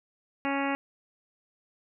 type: harmonic tone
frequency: 277.2 Hz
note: C#4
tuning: in tune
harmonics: 1 / 2 / 3 / 4 / 5 / 6 / 7 / 8 / 9 / 10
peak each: -30 / -35 / -33 / -37 / -39 / -40 / -38 / -40 / -41 / -41 dBFS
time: 0.45-0.75 s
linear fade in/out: 0 ms
effects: none